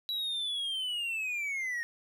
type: linear sweep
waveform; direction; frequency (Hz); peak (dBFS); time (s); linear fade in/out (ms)
triangle; down; 3926 to 1845; -30; 0.09-1.83; 0
effects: none